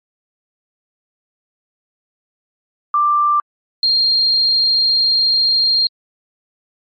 sine tone pair in turn, 1181 / 4209 Hz, D6 / C8, +9 / +9 cents, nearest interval octave + minor seventh, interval 2200 cents, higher second, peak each -11 dBFS, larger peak neither, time 2.94-3.4 / 3.83-5.87 s, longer second, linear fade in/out 2 ms, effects MP3 32 kbps

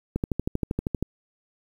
click train, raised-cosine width 3 ms, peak -12 dBFS, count 12, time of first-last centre 0.16-1.026 s, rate 12.7 Hz, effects 8-bit

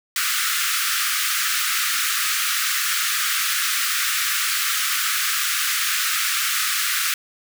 pink high-pass noise, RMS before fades -22 dBFS, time 0.16-7.14 s, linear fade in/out 2 ms, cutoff 1200 Hz, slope 96 dB/octave, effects none

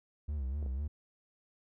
triangle tone with vibrato, 69.3 Hz, C#2, in tune, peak -31 dBFS, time 0.28-0.88 s, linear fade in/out 10 ms, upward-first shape sine, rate 4 Hz, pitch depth 140 cents each way
clicks, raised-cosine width 2 ms, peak -35 dBFS, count 2, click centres 0.627 / 0.662 s
effects none

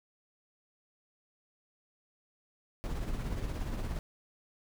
brown noise with tremolo, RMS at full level -33 dBFS, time 2.84-3.99 s, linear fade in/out 0 ms, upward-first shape triangle, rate 17 Hz, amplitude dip 50%, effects none

